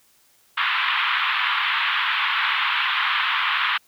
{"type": "band-pass noise", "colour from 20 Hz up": "pink", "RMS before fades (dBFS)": -22, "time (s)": [0.57, 3.78], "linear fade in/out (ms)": 10, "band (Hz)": [1000, 3500], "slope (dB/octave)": 48, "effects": ["white hiss -59 dBFS RMS until 3.87 s"]}